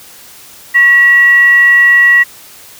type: tone with frequency modulation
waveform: sine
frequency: 1926 Hz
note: B6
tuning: 44 cents flat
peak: -3 dBFS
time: 0.74-2.24 s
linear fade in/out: 20 ms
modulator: 824 Hz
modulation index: 0.2
effects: white hiss -36 dBFS RMS until 2.79 s